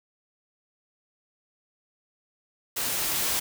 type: noise with level ramp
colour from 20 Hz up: white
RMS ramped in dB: -29 to -26 dBFS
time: 2.76-3.4 s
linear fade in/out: 10 ms
effects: none